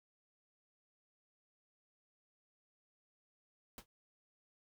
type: noise with exponential decay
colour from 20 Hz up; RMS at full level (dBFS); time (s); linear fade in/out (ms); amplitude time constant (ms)
pink; -45; 3.78-3.86; 1; 17
effects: none